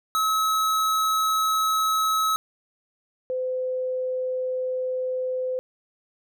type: tone pair in turn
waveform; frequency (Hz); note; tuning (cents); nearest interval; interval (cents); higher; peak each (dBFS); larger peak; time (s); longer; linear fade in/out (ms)
square / sine; 1288 / 511.1; E6 / C5; -41 / -41; octave + major third; 1600; first; -21 / -24; first; 0.15-2.36 / 3.3-5.59; second; 0
effects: none